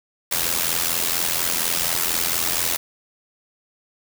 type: noise with amplitude modulation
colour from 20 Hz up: white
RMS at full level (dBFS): -19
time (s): 0.31-2.77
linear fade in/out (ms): 10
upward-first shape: sine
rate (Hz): 84.2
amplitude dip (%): 75
effects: none